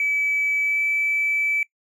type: tone with pitch glide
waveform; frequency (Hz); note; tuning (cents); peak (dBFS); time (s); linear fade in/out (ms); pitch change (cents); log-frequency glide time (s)
triangle; 2295 to 2310; D7 to D7; -40 to -29; -16; 0-1.63; 2; +11; 0.62-0.81
effects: noise-tail reverb RT60 0.1 s tail -23 dB re dry + tanh soft clip ceiling -16 dBFS